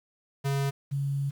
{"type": "tone pair in turn", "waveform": ["square", "sine"], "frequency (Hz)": [138.59, 139.63], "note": ["C#3", "C#3"], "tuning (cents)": [0, 13], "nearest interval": "unison", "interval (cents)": 13, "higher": "second", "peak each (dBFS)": -26, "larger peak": "neither", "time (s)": [[0.44, 0.71], [0.91, 1.31]], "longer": "second", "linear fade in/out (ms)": 20, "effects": ["9-bit"]}